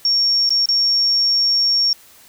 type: tone with dropouts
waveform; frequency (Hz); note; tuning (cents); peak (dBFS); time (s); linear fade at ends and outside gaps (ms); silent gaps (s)
sine; 5520; F8; -21; -13; 0.05-1.93; 1; 0.492-0.505 / 0.657-0.688
effects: white hiss -47 dBFS RMS until 2.28 s